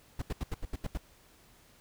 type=noise bursts; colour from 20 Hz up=brown; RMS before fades=-33 dBFS; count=8; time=0.19-0.976 s; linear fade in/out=5 ms; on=30 ms; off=78 ms; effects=pink hiss -61 dBFS RMS until 1.8 s